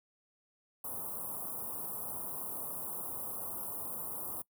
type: band-stop noise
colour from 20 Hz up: white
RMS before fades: -40 dBFS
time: 0.84-4.42 s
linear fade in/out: 5 ms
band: 1200 to 9600 Hz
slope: 48 dB/octave
effects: noise-tail reverb RT60 0.1 s tail -22 dB re dry + high-pass 80 Hz 12 dB/octave